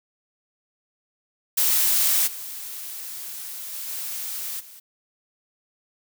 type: noise with level steps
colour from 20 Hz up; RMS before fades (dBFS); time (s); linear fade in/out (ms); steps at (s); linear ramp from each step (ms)
blue; -20 / -35 / -33 / -31 / -45; 1.57-4.8; 10; 2.26 / 3.72 / 3.87 / 4.59; 20
effects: none